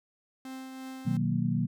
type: tone with tremolo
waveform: 45% pulse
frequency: 262.2 Hz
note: C4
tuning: 4 cents sharp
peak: -38 dBFS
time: 0.45-1.17 s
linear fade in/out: 2 ms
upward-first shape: triangle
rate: 2.9 Hz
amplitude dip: 35%
type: chord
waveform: sine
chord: B major seventh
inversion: none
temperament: equal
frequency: 123.47 / 155.56 / 185 / 233.1 Hz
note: B2 / D#3 / F#3 / A#3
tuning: 0 / 0 / 0 / 0 cents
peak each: -31 dBFS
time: 1.05-1.67 s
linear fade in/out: 20 ms
effects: none